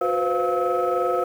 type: tone cluster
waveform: sine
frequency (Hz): 362.6 / 496.1 / 519 / 699 / 1291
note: F#4 / B4 / C5 / F5 / E6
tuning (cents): -35 / +8 / -14 / +1 / -37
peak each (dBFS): -25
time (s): 0.01-1.24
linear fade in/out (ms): 5
effects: tanh soft clip ceiling -13 dBFS + 8-bit